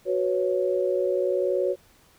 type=chord; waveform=sine; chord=F# suspended fourth; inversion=none; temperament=equal; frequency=370 / 493.9 / 554.4 Hz; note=F#4 / B4 / C#5; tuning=0 / 0 / 0 cents; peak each=-25 / -28 / -25 dBFS; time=0.05-1.76 s; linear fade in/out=50 ms; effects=pink hiss -58 dBFS RMS until 2.18 s